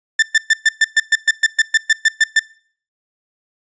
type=tone bursts; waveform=40% pulse; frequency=1778 Hz; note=A6; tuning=18 cents sharp; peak=-8 dBFS; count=15; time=0.19-2.395 s; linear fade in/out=5 ms; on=35 ms; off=120 ms; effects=noise-tail reverb RT60 0.5 s tail -22 dB re dry + resampled to 16000 Hz